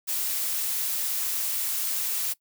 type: noise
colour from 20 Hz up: blue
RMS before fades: -28 dBFS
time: 0.07-2.34 s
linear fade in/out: 20 ms
effects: noise-tail reverb RT60 0.1 s tail -21 dB re dry